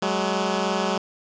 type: tone pair together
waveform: 10% pulse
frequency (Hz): 188.34 / 211.4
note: F#3 / G#3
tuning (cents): +31 / +31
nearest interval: major second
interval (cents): 200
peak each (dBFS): -16 / -17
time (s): 0.02-0.98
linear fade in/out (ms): 5
effects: resampled to 16000 Hz + 7-bit